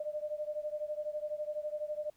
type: beating tone pair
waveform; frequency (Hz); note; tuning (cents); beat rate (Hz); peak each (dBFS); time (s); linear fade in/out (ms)
sine; 598 / 610; D5 / D#5; +31 / -34; 12; -37 / -39; 0-2.1; 5
effects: pink hiss -70 dBFS RMS until 2.16 s